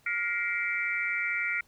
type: tone cluster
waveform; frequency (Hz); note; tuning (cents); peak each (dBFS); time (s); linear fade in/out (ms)
sine; 1409 / 1915 / 2102 / 2318; F6 / A#6 / C7 / D7; +15 / +46 / +7 / -23; -33 / -34 / -33 / -32; 0.06-1.61; 5
effects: pink hiss -64 dBFS RMS until 1.67 s